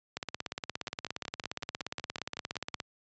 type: two click trains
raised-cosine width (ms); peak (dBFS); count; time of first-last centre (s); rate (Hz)
0.2; -21 / -17; 11 / 46; 0.88-2.742 / 0.17-2.802; 5.37 / 17.1
effects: high-pass 80 Hz 12 dB/octave + resampled to 16000 Hz